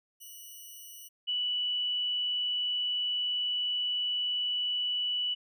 5% pulse / sine tone pair in turn, 2944 / 2959 Hz, F#7 / F#7, -9 / -1 cents, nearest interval unison, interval 8 cents, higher second, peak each -37 / -28 dBFS, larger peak second, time 0.2-1.09 / 1.27-5.35 s, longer second, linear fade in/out 20 ms, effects none

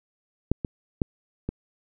clicks, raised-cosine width 3 ms, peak -7 / -15 / -9 / -15 dBFS, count 4, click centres 0.516 / 0.648 / 1.018 / 1.49 s, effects none

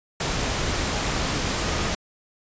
sine tone in noise, 1236 Hz, D#6, 12 cents flat, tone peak -36 dBFS, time 1.57-1.9 s, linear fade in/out 5 ms, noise pink, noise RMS -25 dBFS, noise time 0.2-1.95 s, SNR -14 dB, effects resampled to 16000 Hz

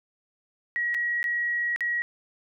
sine tone with dropouts, 1908 Hz, A#6, 40 cents sharp, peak -24 dBFS, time 0.76-2.02 s, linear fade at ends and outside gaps 0 ms, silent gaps 0.943-0.947 / 1.229-1.241 / 1.761-1.807 s, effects none

